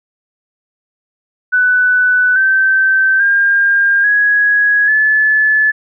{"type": "tone with pitch steps", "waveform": "sine", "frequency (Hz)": [1494, 1549.4, 1606.8, 1666.3, 1728.1], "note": ["F#6", "G6", "G6", "G#6", "A6"], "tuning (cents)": [16, -21, 42, 5, -32], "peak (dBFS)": -8, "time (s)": [1.52, 5.72], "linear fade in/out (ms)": 20, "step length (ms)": 840, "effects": []}